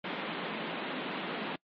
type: band-pass noise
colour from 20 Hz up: pink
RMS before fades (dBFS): -37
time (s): 0.04-1.56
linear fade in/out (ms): 5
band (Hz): 170 to 3600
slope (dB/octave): 48
effects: noise-tail reverb RT60 0.1 s tail -25 dB re dry + MP3 32 kbps